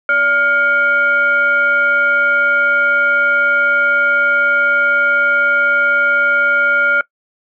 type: tone with frequency modulation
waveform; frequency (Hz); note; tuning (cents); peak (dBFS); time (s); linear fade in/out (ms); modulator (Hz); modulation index
sine; 1410; F6; +16; -10; 0.09-7.01; 2; 832; 0.55
effects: noise-tail reverb RT60 0.1 s tail -20 dB re dry